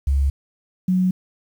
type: tone pair in turn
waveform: sine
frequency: 69 / 184.21 Hz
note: C#2 / F#3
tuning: -7 / -7 cents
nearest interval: octave + perfect fourth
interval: 1700 cents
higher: second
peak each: -15 dBFS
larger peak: neither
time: 0.07-0.3 / 0.88-1.11 s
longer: neither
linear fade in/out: 5 ms
effects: 8-bit